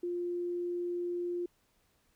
sine tone, 350.8 Hz, F4, 8 cents sharp, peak -32 dBFS, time 0.03-1.46 s, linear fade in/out 5 ms, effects pink hiss -72 dBFS RMS until 2.15 s

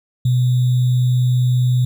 sine tone with sample-and-hold, 124.9 Hz, B2, 20 cents sharp, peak -12 dBFS, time 0.25-1.85 s, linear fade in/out 5 ms, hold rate 3675 Hz, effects none

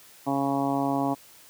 harmonic tone, 138.59 Hz, C#3, in tune, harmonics 1 / 2 / 3 / 4 / 5 / 6 / 7 / 8, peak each -35 / -26 / -37 / -35 / -30 / -32 / -34 / -37 dBFS, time 0.26-1.15 s, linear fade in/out 20 ms, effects white hiss -52 dBFS RMS until 1.49 s + high-pass 60 Hz 12 dB/octave

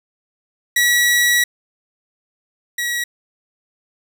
sawtooth tone pair in turn, 1932 / 1918.7 Hz, B6 / A#6, -39 / +49 cents, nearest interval unison, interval 12 cents, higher first, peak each -9 / -16 dBFS, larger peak first, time 0.76-1.44 / 2.78-3.04 s, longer first, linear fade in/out 5 ms, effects none

